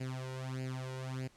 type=tone with flanger; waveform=sawtooth; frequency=130 Hz; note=C3; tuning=11 cents flat; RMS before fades=-40 dBFS; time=0-1.28 s; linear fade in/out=10 ms; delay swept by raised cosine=0.42 to 2.12 ms; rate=1.6 Hz; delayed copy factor=+0.8; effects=pink hiss -65 dBFS RMS until 1.36 s + low-pass 9000 Hz 12 dB/octave